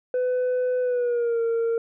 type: tone with pitch glide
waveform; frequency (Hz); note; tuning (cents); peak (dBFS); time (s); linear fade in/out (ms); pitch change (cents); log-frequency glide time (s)
sine; 502 to 460.3; B4 to A#4; +28 to -22; -18; 0.14-1.78; 2; -150; 0.81-1.41
effects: tanh soft clip ceiling -20 dBFS